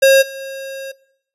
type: tone with level steps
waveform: square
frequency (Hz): 540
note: C#5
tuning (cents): -45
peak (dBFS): -7 / -26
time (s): 0.02-0.92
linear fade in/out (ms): 10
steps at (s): 0.21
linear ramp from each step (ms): 20
effects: noise-tail reverb RT60 0.7 s tail -20 dB re dry + resampled to 32000 Hz